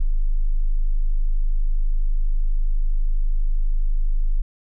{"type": "tone", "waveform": "sine", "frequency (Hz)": 26.1, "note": "G#0", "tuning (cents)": 10, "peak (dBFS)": -15, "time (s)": [0, 4.42], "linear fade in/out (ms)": 10, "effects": []}